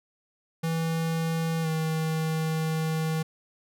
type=tone with pitch glide; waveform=square; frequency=163.5 to 159.21 Hz; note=E3 to D#3; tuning=-14 to +40 cents; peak=-26 dBFS; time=0.63-3.23 s; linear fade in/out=10 ms; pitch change=-46 cents; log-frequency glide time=1.62-1.67 s; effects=none